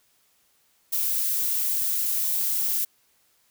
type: noise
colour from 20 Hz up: violet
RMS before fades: -25 dBFS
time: 0.92-2.85 s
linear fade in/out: 10 ms
effects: white hiss -65 dBFS RMS until 3.5 s